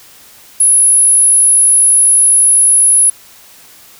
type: tone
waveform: sine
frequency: 10548 Hz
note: E9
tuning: in tune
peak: -5 dBFS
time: 0.6-3.1 s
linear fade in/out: 5 ms
effects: white hiss -40 dBFS RMS until 3.99 s